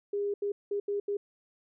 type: tone bursts at uneven times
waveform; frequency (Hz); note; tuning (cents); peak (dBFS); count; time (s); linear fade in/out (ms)
sine; 406.1; G#4; -39; -28; 5; 0.13-0.34 / 0.42-0.52 / 0.71-0.8 / 0.88-1 / 1.08-1.17; 5
effects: none